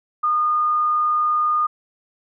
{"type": "tone", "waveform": "sine", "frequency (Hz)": 1222, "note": "D#6", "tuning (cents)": -32, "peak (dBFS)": -16, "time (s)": [0.23, 1.67], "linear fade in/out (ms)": 10, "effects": []}